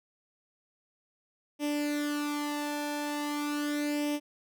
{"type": "tone with flanger", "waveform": "sawtooth", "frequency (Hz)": 293.7, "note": "D4", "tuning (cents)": 0, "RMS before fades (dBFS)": -32, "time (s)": [1.59, 4.2], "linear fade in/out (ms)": 50, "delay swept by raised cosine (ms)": [0.35, 1.2], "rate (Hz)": 0.39, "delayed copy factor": 0.7, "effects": []}